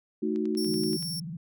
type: chord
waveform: sine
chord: D# diminished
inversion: second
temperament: equal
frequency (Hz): 220 / 311.1 / 370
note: A3 / D#4 / F#4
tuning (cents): 0 / 0 / 0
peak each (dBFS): -30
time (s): 0.22-0.97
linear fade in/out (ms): 10
type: click train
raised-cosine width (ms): 0.2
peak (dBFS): -32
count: 8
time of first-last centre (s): 0.36-1.027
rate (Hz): 10.5
type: tone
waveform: sawtooth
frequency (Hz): 5460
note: F8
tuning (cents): -40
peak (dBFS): -30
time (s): 0.57-1.2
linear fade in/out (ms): 5
type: tone with vibrato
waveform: sine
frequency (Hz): 164.81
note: E3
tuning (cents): 0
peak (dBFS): -34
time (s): 0.66-1.37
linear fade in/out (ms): 5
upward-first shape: square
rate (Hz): 18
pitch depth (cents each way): 150
effects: none